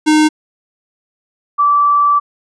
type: tone pair in turn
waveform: square / sine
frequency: 307.4 / 1160.6 Hz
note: D#4 / D6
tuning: -21 / -21 cents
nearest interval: octave + major seventh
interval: 2300 cents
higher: second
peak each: -8 dBFS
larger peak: neither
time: 0.06-0.29 / 1.58-2.2 s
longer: second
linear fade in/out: 20 ms
effects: resampled to 22050 Hz